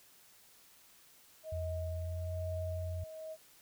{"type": "tone with tremolo", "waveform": "sine", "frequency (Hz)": 633, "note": "D#5", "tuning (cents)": 30, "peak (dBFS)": -39, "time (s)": [1.43, 3.37], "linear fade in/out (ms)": 50, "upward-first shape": "sine", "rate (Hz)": 1.1, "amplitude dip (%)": 55}
{"type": "tone with pitch glide", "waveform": "sine", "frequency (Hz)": [83.8, 87.01], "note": ["E2", "F2"], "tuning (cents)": [29, -6], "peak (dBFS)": -36, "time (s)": [1.52, 3.04], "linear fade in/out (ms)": 5, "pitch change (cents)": 65, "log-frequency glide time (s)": [1.87, 2.34]}
{"effects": ["white hiss -62 dBFS RMS until 3.61 s"]}